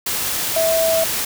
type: tone in noise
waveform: sine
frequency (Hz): 653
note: E5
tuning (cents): -17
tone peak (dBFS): -15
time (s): 0.56-1.04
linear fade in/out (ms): 5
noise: white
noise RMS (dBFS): -22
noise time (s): 0.06-1.25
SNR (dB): +4
effects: none